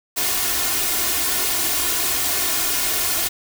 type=noise with comb filter; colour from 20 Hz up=white; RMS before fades=-21 dBFS; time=0.16-3.29 s; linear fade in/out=20 ms; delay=2.8 ms; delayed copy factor=+0.7; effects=none